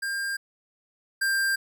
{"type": "tone pair in turn", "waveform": "square", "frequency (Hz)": [1601, 1588.1], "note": ["G6", "G6"], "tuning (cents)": [36, 22], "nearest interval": "unison", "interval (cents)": 14, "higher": "first", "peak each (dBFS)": [-28, -23], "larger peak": "second", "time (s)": [[0.02, 0.37], [1.21, 1.56]], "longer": "neither", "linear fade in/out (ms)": 10, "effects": []}